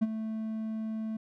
triangle tone with ADSR envelope, 220 Hz, A3, in tune, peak -19 dBFS, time 0.01-1.17 s, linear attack 17 ms, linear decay 32 ms, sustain -11 dB, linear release 6 ms, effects none

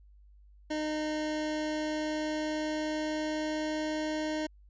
25% pulse tone with pitch glide, 306.8 to 308.9 Hz, D#4 to D#4, -24 to -12 cents, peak -27 dBFS, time 0.7-4.47 s, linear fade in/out 10 ms, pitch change +12 cents, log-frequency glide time 1.52-4.27 s, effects added 50 Hz sine -54 dBFS peak until 4.69 s + resampled to 16000 Hz

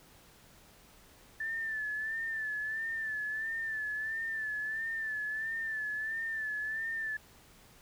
sine tone with vibrato, 1760 Hz, A6, in tune, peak -33 dBFS, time 1.4-7.17 s, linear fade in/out 5 ms, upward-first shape sine, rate 1.5 Hz, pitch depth 53 cents each way, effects pink hiss -59 dBFS RMS until 7.81 s

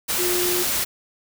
sine tone in noise, 356.7 Hz, F4, 37 cents sharp, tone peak -23 dBFS, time 0.18-0.64 s, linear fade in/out 20 ms, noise white, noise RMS -23 dBFS, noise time 0.08-0.85 s, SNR -3 dB, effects none

